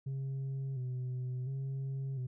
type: tone with vibrato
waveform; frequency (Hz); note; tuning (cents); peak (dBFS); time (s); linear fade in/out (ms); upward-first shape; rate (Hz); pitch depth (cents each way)
sine; 130.81; C3; 0; -32; 0.06-2.27; 10; square; 0.71; 56
effects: tanh soft clip ceiling -34 dBFS